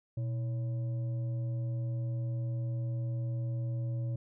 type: tone with frequency modulation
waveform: sine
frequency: 120 Hz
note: B2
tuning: 49 cents flat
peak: -31 dBFS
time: 0.17-4.16 s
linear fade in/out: 5 ms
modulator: 440 Hz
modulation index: 0.25
effects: none